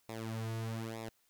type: tone with flanger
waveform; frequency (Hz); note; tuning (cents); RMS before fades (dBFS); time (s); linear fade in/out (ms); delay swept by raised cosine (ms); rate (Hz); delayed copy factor
sawtooth; 112.4; A2; +37; -40; 0.09-1.09; 0; 0.65 to 3.85; 1.1; -0.85
effects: white hiss -73 dBFS RMS until 1.29 s